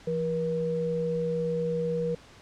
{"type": "tone pair together", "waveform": "sine", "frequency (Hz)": [168.6, 479.1], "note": ["E3", "A#4"], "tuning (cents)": [39, 47], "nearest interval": "octave + tritone", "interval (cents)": 1808, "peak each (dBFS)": [-31, -27], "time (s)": [0.07, 2.15], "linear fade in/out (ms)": 5, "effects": ["pink hiss -52 dBFS RMS until 2.41 s", "low-pass 6000 Hz 12 dB/octave"]}